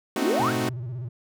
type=chord; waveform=sawtooth; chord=A diminished seventh; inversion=none; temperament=equal; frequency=220 / 261.6 / 311.1 / 370 Hz; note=A3 / C4 / Eb4 / Gb4; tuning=0 / 0 / 0 / 0 cents; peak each=-26 dBFS; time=0.16-0.69 s; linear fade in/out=2 ms
type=exponential sweep; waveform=sine; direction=up; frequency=196 to 1760 Hz; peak=-22 dBFS; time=0.18-0.53 s; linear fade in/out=50 ms
type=tone with vibrato; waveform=triangle; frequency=122.4 Hz; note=B2; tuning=15 cents flat; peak=-28 dBFS; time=0.39-1.09 s; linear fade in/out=10 ms; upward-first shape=square; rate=16 Hz; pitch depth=98 cents each way
effects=none